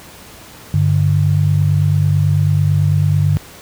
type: tone pair together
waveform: sine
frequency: 98.5 / 147.58 Hz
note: G2 / D3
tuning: +9 / +9 cents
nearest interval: perfect fifth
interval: 700 cents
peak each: -13 dBFS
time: 0.74-3.37 s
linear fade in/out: 0 ms
effects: pink hiss -38 dBFS RMS until 3.61 s + high-pass 60 Hz 12 dB/octave